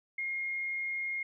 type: tone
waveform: sine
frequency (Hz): 2139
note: C7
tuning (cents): +38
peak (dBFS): -32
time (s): 0.18-1.23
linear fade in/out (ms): 5
effects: none